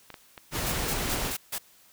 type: clicks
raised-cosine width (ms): 0.3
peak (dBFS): -25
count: 4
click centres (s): 0.103 / 0.142 / 0.378 / 0.536
type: noise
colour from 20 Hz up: pink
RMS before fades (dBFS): -30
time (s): 0.51-1.34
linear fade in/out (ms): 50
type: noise bursts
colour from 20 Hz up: white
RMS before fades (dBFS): -32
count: 5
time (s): 0.66-1.585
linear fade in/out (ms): 10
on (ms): 65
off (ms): 150
effects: white hiss -58 dBFS RMS until 1.92 s